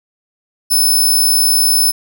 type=tone; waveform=10% pulse; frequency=5260 Hz; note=E8; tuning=5 cents flat; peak=-4 dBFS; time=0.7-1.92 s; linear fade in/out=20 ms; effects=none